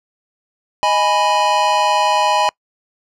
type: chord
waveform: square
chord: G# minor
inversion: second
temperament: equal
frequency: 622.3 / 830.6 / 987.8 Hz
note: D#5 / G#5 / B5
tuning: 0 / 0 / 0 cents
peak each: -21 / -17 / -17 dBFS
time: 0.83-2.49 s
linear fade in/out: 0 ms
effects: noise-tail reverb RT60 0.1 s tail -26 dB re dry + low-pass 6000 Hz 12 dB/octave